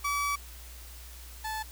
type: tone pair in turn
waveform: 30% pulse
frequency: 1146 / 871.8 Hz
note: D6 / A5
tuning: -43 / -16 cents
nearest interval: perfect fourth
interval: 473 cents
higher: first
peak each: -25 / -30 dBFS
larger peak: first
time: 0.04-0.36 / 1.44-1.63 s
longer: first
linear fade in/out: 10 ms
effects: added 60 Hz sine -45 dBFS peak until 1.71 s + white hiss -50 dBFS RMS until 1.71 s